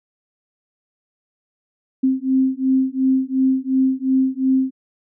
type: beating tone pair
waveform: sine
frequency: 261.6 / 264.4 Hz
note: C4 / C4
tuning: 0 / +18 cents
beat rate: 2.8 Hz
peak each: -18 dBFS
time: 2.03-4.71 s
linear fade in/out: 10 ms
effects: none